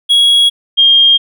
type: tone pair in turn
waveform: triangle / sine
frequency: 3322 / 3220 Hz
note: G#7 / G7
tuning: 0 / +46 cents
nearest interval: minor second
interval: 54 cents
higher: first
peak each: -4 dBFS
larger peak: neither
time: 0.09-0.5 / 0.77-1.18 s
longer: neither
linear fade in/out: 20 ms
effects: none